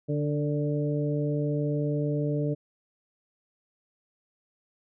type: harmonic tone with a mistuned harmonic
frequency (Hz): 146.83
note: D3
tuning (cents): 0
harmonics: 1 / 2 / 3 / 4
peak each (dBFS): -27 / -31 / -32 / -35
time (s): 0.08-2.55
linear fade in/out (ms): 20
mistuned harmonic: 3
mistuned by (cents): +18
effects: none